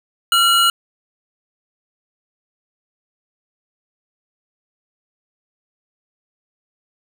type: tone pair together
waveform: square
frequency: 1369.7 / 2908 Hz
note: F6 / F#7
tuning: -34 / -31 cents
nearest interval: octave + minor second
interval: 1303 cents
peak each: -15 dBFS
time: 0.32-0.7 s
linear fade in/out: 2 ms
effects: none